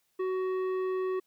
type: tone with tanh clipping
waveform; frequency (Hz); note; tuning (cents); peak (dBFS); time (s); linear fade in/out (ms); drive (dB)
sine; 373.5; F#4; +16; -30; 0.19-1.2; 10; 11
effects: white hiss -74 dBFS RMS until 1.26 s